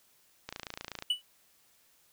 click train, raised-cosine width 0.2 ms, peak -21 dBFS, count 16, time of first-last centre 0.49-1.024 s, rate 28.1 Hz
triangle tone with exponential decay, 2960 Hz, F#7, in tune, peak -21 dBFS, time 1.1-1.22 s, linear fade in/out 5 ms, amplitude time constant 25 ms
effects white hiss -66 dBFS RMS until 2.12 s

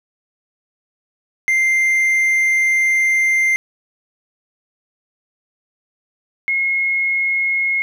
triangle / sine tone pair in turn, 2093 / 2162 Hz, C7 / C#7, 0 / -44 cents, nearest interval minor second, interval 56 cents, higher second, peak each -11 / -15 dBFS, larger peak first, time 1.48-3.56 / 6.48-7.82 s, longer first, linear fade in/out 0 ms, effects none

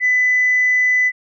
sine tone, 2000 Hz, B6, 21 cents sharp, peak -11 dBFS, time 0-1.12 s, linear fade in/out 50 ms, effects tanh soft clip ceiling -8 dBFS

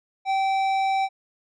sine tone with tanh clipping, 774 Hz, G5, 22 cents flat, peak -22 dBFS, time 0.25-1.09 s, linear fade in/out 50 ms, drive 12 dB, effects none

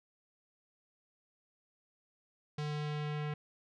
square tone with low-pass filter sweep, 149.5 Hz, D3, 31 cents sharp, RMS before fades -37 dBFS, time 2.58-3.34 s, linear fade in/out 5 ms, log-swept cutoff 4800 to 2500 Hz, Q 1.4, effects none

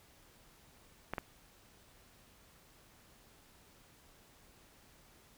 clicks, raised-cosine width 0.5 ms, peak -21 dBFS, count 2, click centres 1.136 / 1.182 s, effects pink hiss -63 dBFS RMS until 5.37 s

